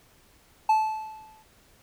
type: tone with exponential decay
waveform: triangle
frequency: 871 Hz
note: A5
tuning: 18 cents flat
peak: -14 dBFS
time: 0.69-1.43 s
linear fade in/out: 5 ms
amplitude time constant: 160 ms
effects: pink hiss -59 dBFS RMS until 1.82 s